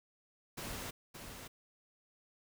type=noise with echo; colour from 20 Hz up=pink; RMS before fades=-43 dBFS; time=0.57-0.91 s; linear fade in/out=10 ms; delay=570 ms; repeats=1; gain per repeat=-6 dB; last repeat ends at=1.48 s; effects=none